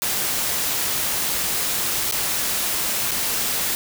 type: noise with dropouts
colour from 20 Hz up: white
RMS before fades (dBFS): -23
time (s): 0.02-3.75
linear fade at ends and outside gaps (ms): 0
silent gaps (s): 2.112-2.123 / 3.11-3.116
effects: none